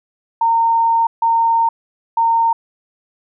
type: tone bursts at uneven times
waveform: sine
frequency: 917 Hz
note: A#5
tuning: 29 cents flat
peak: -11 dBFS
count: 3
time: 0.41-1.07 / 1.22-1.69 / 2.17-2.53 s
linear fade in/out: 5 ms
effects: none